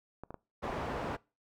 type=clicks; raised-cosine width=1 ms; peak=-29 dBFS; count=4; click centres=0.236 / 0.306 / 0.343 / 0.68 s
type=low-pass noise; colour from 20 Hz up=white; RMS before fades=-37 dBFS; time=0.62-1.17 s; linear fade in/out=20 ms; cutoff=880 Hz; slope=12 dB/octave
effects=noise-tail reverb RT60 0.3 s tail -23 dB re dry